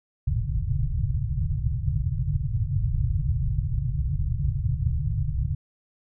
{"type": "low-pass noise", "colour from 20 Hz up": "white", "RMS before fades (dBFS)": -25, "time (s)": [0.27, 5.55], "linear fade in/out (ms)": 5, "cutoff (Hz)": 150, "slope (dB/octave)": 96, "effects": []}